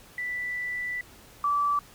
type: tone pair in turn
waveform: sine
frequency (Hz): 1975.5 / 1158.1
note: B6 / D6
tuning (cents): 0 / -25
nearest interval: major sixth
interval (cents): 925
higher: first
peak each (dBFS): -29 / -22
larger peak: second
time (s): 0.18-1.01 / 1.44-1.79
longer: first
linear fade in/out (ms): 2
effects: pink hiss -52 dBFS RMS until 1.94 s